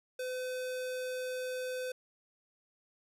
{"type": "tone", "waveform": "square", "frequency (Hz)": 508, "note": "B4", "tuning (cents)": 49, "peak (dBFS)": -36, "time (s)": [0.19, 1.92], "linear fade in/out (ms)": 5, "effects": ["resampled to 32000 Hz"]}